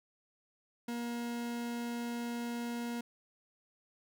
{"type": "tone", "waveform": "40% pulse", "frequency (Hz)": 237.1, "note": "A#3", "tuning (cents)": 30, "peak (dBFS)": -35, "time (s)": [0.88, 3.01], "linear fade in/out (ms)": 5, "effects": []}